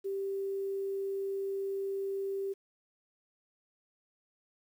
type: tone with quantisation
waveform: sine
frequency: 391.7 Hz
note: G4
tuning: 1 cent flat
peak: -32 dBFS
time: 0.04-2.54 s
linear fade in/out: 20 ms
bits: 10
effects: none